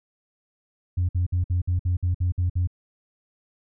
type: tone bursts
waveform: sine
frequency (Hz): 89.2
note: F2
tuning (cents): +37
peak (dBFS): -18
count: 10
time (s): 0.97-2.674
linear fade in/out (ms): 10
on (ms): 120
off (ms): 56
effects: tanh soft clip ceiling -17 dBFS